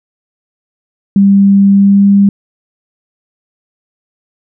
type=tone with pitch glide; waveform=sine; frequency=198 to 199.61 Hz; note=G3 to G3; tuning=+18 to +32 cents; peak=-3 dBFS; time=1.16-2.29 s; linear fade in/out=2 ms; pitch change=+14 cents; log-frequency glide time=1.72-2.06 s; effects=none